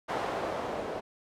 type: noise with low-pass filter sweep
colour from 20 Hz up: blue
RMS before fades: -34 dBFS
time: 0.08-1.01 s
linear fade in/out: 20 ms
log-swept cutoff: 790 to 510 Hz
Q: 1.4
effects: none